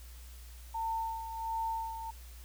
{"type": "tone with tremolo", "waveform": "sine", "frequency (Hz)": 900, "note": "A5", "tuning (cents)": 39, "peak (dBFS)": -31, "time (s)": [0.74, 2.11], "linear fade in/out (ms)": 10, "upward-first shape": "sine", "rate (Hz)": 1.4, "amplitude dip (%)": 60, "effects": ["added 60 Hz sine -47 dBFS peak until 2.44 s", "white hiss -57 dBFS RMS until 2.44 s"]}